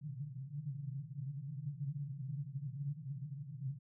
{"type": "band-pass noise", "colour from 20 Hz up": "pink", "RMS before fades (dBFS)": -43, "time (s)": [0.01, 3.79], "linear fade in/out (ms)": 20, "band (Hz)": [130, 150], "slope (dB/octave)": 96, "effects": []}